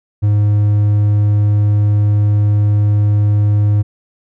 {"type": "tone", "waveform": "triangle", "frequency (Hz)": 103.83, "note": "G#2", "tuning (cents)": 0, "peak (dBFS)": -7, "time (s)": [0.22, 3.83], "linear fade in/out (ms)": 20, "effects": []}